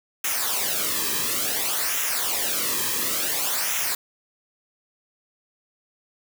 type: noise with flanger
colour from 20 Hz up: white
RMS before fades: -25 dBFS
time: 0.24-3.95 s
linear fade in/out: 5 ms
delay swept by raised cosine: 0.22 to 1.42 ms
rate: 0.57 Hz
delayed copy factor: -0.7
effects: none